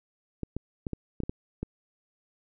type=clicks; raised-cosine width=3 ms; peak=-19 dBFS; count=8; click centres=0.433 / 0.566 / 0.868 / 0.933 / 1.203 / 1.235 / 1.295 / 1.63 s; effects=none